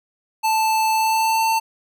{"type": "tone with pitch glide", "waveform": "square", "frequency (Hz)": [880, 894.9], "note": ["A5", "A5"], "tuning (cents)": [0, 29], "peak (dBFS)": -17, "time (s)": [0.43, 1.6], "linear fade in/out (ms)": 20, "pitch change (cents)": 29, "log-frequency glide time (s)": [0.93, 1.46], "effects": []}